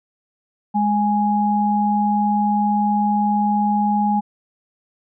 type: tone pair together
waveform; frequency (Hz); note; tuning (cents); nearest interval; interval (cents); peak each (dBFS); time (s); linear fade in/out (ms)
sine; 207.7 / 830.6; G#3 / G#5; 0 / 0; 2 octaves; 2400; -18; 0.74-4.21; 20
effects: none